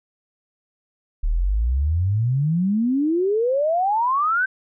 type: exponential sweep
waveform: sine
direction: up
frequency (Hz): 35.77 to 1568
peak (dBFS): -17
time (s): 1.23-4.46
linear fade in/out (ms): 10
effects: none